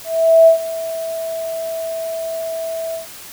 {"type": "tone with ADSR envelope", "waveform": "sine", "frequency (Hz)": 655, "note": "E5", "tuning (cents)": -11, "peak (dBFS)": -4, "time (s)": [0.04, 3.07], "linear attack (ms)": 430, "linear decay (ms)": 110, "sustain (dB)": -17, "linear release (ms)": 130, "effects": ["white hiss -36 dBFS RMS until 3.32 s"]}